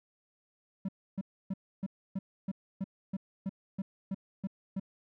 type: tone bursts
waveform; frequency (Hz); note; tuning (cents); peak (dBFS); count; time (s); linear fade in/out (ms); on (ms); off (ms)
triangle; 192.9; G3; -28; -29; 13; 0.85-4.798; 5; 36; 290
effects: none